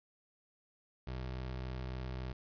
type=tone; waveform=25% pulse; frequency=63.6 Hz; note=C2; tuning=48 cents flat; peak=-35 dBFS; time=1.07-2.33 s; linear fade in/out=5 ms; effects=resampled to 11025 Hz + 11-bit